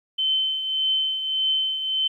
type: tone with tremolo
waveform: sine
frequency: 3074 Hz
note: G7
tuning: 35 cents flat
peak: -18 dBFS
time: 0.18-2.08 s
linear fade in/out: 10 ms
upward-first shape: triangle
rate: 1.7 Hz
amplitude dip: 60%
effects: 10-bit